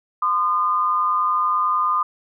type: tone pair together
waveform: sine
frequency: 1029.9 / 1219 Hz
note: C6 / D#6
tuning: -28 / -36 cents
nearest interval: minor third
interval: 292 cents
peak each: -22 / -18 dBFS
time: 0.22-2.03 s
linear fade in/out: 5 ms
effects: none